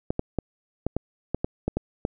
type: clicks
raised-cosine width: 2 ms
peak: -11 dBFS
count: 10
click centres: 0.105 / 0.194 / 0.387 / 0.866 / 0.966 / 1.346 / 1.445 / 1.68 / 1.77 / 2.051 s
effects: none